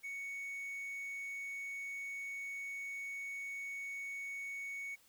triangle tone, 2225 Hz, C#7, 6 cents sharp, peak -39 dBFS, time 0.03-4.96 s, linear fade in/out 20 ms, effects white hiss -67 dBFS RMS until 5.08 s

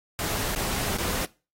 pink noise with dropouts, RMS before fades -29 dBFS, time 0.19-1.25 s, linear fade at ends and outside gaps 0 ms, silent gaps 0.55-0.561 / 0.968-0.984 s, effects noise-tail reverb RT60 0.3 s tail -20 dB re dry + AAC 48 kbps

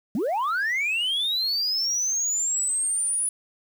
sine linear sweep, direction up, 179.9 to 9956 Hz, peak -20 dBFS, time 0.15-3.29 s, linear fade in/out 2 ms, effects tanh soft clip ceiling -21 dBFS + 8-bit

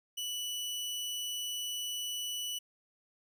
sawtooth tone, 2960 Hz, F#7, in tune, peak -32 dBFS, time 0.17-2.59 s, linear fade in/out 10 ms, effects none

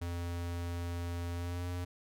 square tone with pitch glide, 86.4 to 88.68 Hz, F2 to F2, -18 to +27 cents, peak -36 dBFS, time 0.01-1.85 s, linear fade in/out 10 ms, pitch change +45 cents, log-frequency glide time 1.34-1.68 s, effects none

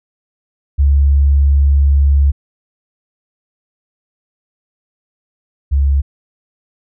sine tone pair in turn, 70.2 / 69.47 Hz, C#2 / C#2, +22 / +4 cents, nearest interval unison, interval 18 cents, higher first, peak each -7 / -9 dBFS, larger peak first, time 0.78-2.32 / 5.71-6.02 s, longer first, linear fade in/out 20 ms, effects none

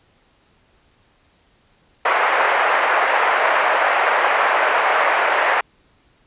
pink band-pass noise, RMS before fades -17 dBFS, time 2.05-5.61 s, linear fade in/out 5 ms, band 590 to 2200 Hz, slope 24 dB/octave, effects pink hiss -58 dBFS RMS until 6.26 s + resampled to 8000 Hz

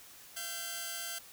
5% pulse tone pair together, 683.8 / 1561 Hz, F5 / G6, -37 / -8 cents, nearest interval octave + major second, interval 1429 cents, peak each -32 / -28 dBFS, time 0.36-1.19 s, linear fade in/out 10 ms, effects white hiss -54 dBFS RMS until 1.32 s

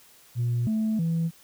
sine tone with pitch steps, 119.9 / 218.7 / 165.3 Hz, A#2 / A3 / E3, +49 / -10 / +5 cents, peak -21 dBFS, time 0.35-1.31 s, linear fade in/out 50 ms, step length 320 ms, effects tanh soft clip ceiling -20 dBFS + white hiss -55 dBFS RMS until 1.43 s

